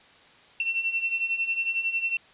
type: beating tone pair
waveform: sine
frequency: 2695 / 2706 Hz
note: E7 / E7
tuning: +38 / +45 cents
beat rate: 11 Hz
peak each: -31 / -26 dBFS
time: 0.6-2.17 s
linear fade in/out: 2 ms
effects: white hiss -54 dBFS RMS until 2.33 s + resampled to 8000 Hz